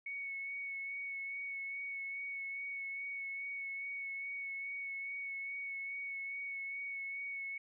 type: tone with vibrato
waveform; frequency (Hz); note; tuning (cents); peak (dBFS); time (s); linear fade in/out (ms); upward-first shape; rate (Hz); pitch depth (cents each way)
sine; 2217; C#7; 0; -39; 0.06-7.58; 5; sine; 2.4; 18
effects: none